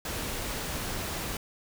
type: noise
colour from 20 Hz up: pink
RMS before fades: -34 dBFS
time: 0.05-1.37 s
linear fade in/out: 2 ms
effects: none